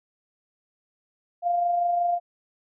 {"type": "tone with amplitude modulation", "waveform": "sine", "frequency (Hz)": 698.5, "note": "F5", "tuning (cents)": 0, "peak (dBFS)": -19, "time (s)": [1.42, 2.2], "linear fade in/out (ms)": 50, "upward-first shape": "sine", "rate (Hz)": 25.5, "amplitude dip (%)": 35, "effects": []}